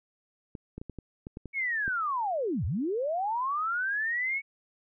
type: clicks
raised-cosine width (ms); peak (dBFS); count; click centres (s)
3; -26; 9; 0.552 / 0.78 / 0.815 / 0.897 / 0.987 / 1.269 / 1.371 / 1.457 / 1.879
type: linear two-way sweep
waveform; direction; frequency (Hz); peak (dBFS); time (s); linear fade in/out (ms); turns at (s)
sine; down then up; 2242 to 68.6 to 2242; -27; 1.53-4.42; 50; 2.65
effects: none